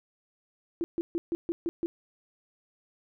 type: tone bursts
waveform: sine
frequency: 338 Hz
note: E4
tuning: 43 cents sharp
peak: -26 dBFS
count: 7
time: 0.81-1.86 s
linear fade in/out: 0 ms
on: 30 ms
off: 140 ms
effects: none